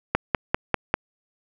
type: click train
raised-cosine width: 0.5 ms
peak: -3 dBFS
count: 5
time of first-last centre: 0.15-0.941 s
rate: 5.06 Hz
effects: none